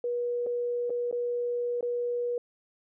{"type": "tone with dropouts", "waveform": "sine", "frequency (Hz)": 482.9, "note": "B4", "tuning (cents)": -39, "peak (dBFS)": -27, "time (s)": [0.04, 2.38], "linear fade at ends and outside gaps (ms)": 2, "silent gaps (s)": [[0.464, 0.468], [0.897, 0.903], [1.113, 1.126], [1.809, 1.827]], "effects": []}